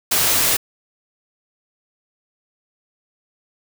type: noise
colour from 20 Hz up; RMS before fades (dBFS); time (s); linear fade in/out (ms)
white; -17; 0.11-0.57; 10
effects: none